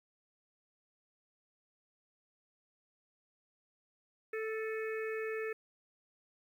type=harmonic tone with a mistuned harmonic; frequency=440 Hz; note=A4; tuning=in tune; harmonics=1 / 3 / 4 / 5 / 6; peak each=-36 / -48 / -44 / -48 / -50 dBFS; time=4.33-5.53 s; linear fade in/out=5 ms; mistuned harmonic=6; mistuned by=-63 cents; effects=11-bit